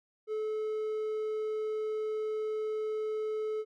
triangle tone, 432 Hz, A4, 32 cents flat, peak -29 dBFS, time 0.27-3.65 s, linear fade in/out 50 ms, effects none

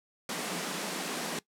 pink high-pass noise, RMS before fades -35 dBFS, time 0.29-1.39 s, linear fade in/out 2 ms, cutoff 160 Hz, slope 96 dB/octave, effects noise-tail reverb RT60 0.1 s tail -20 dB re dry + low-pass 11000 Hz 12 dB/octave

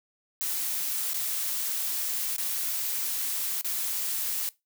blue noise with dropouts, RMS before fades -30 dBFS, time 0.41-4.49 s, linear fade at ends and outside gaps 0 ms, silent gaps 1.133-1.143 / 2.364-2.382 / 3.612-3.646 s, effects noise-tail reverb RT60 0.2 s tail -20 dB re dry

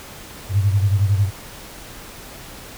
sine beating tone pair, 98 / 109 Hz, G2 / A2, 0 / -16 cents, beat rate 11 Hz, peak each -15 / -21 dBFS, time 0.49-1.31 s, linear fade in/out 50 ms, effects pink hiss -38 dBFS RMS until 2.77 s

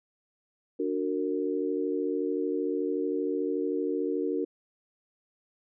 sine chord, D augmented, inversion none, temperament just, 293.7 / 367.1 / 458.9 Hz, D4 / F#4 / A#4, 0 / -14 / -27 cents, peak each -31 dBFS, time 0.79-4.45 s, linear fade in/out 10 ms, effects none

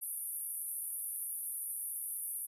pink band-pass noise, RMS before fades -40 dBFS, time 0.01-2.47 s, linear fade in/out 20 ms, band 9500 to 13000 Hz, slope 96 dB/octave, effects resampled to 32000 Hz

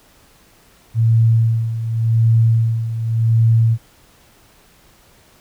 sine tone with tremolo, 113.7 Hz, A#2, 43 cents flat, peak -9 dBFS, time 0.94-3.78 s, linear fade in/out 50 ms, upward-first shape sine, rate 0.88 Hz, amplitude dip 70%, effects pink hiss -51 dBFS RMS until 5.4 s

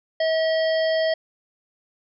harmonic tone, 642 Hz, E5, 46 cents flat, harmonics 1 / 3 / 5 / 7 / 8, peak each -19 / -29 / -33 / -36 / -37 dBFS, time 0.2-1.14 s, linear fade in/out 5 ms, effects none

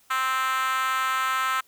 5% pulse tone with high-pass filter, 261.6 Hz, C4, in tune, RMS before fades -25 dBFS, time 0.1-1.61 s, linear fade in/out 10 ms, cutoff 1200 Hz, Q 6.5, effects white hiss -60 dBFS RMS until 1.67 s

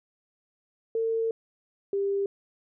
sine tone pair in turn, 451.9 / 397.2 Hz, A4 / G4, +46 / +23 cents, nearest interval major second, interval 223 cents, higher first, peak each -24 dBFS, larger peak neither, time 0.95-1.31 / 1.93-2.26 s, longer first, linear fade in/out 2 ms, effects none

